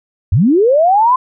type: linear sweep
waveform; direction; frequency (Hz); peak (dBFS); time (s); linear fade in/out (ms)
sine; up; 73.42 to 1044; -7; 0.32-1.16; 5
effects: none